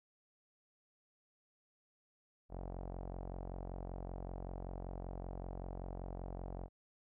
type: tone with low-pass filter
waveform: sawtooth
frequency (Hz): 45.22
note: F#1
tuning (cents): -39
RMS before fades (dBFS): -45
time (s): 2.49-6.69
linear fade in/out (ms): 50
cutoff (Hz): 720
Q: 2.5
effects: none